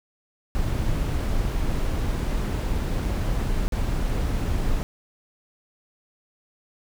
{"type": "noise with dropouts", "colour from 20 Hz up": "brown", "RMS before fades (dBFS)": -24, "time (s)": [0.55, 4.83], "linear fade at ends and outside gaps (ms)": 0, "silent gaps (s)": [[3.053, 3.057], [3.68, 3.722]], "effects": []}